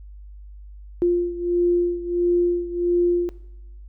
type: beating tone pair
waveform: sine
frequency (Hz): 349.2 / 350.7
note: F4 / F4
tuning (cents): 0 / +7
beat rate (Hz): 1.5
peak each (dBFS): -19 / -23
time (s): 1.02-3.29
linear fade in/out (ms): 0
effects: noise-tail reverb RT60 0.8 s tail -18 dB re dry + added 50 Hz sine -38 dBFS peak until 3.88 s